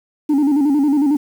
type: tone with vibrato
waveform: sine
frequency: 286.7 Hz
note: D4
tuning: 42 cents flat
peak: -9 dBFS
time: 0.29-1.17 s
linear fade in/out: 10 ms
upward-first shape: square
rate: 11 Hz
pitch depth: 82 cents each way
effects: tanh soft clip ceiling -11 dBFS + 7-bit